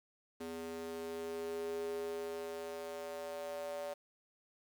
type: tone with high-pass filter sweep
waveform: square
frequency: 82.41 Hz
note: E2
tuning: in tune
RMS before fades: -42 dBFS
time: 0.4-3.94 s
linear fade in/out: 10 ms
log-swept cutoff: 320 to 590 Hz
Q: 5.8
effects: 10-bit